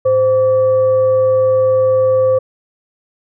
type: tone with frequency modulation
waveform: sine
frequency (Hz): 520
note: C5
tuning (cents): -11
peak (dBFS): -9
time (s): 0.05-2.39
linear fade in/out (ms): 10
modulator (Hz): 629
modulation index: 0.28
effects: none